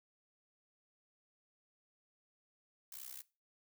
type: noise with amplitude modulation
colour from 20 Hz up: blue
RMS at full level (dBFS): -45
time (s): 2.92-3.22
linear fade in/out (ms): 5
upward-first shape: sine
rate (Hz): 64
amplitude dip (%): 95
effects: noise-tail reverb RT60 0.3 s tail -20 dB re dry